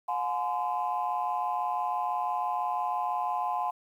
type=tone cluster; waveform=sine; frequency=718 / 844 / 1028 Hz; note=F5 / G#5 / C6; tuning=+48 / +28 / -31 cents; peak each=-31 dBFS; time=0.08-3.71 s; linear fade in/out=10 ms; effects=tanh soft clip ceiling -20 dBFS + 10-bit